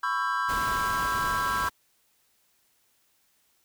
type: chord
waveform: triangle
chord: C# half-diminished seventh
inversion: third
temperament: just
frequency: 997.9 / 1108.7 / 1330.5 / 1596.6 Hz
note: B5 / C#6 / E6 / G6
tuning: +18 / 0 / +16 / +31 cents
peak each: -29 dBFS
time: 0.03-1.69 s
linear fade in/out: 5 ms
type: noise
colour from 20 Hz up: pink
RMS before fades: -36 dBFS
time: 0.48-1.7 s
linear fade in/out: 20 ms
effects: white hiss -68 dBFS RMS until 3.64 s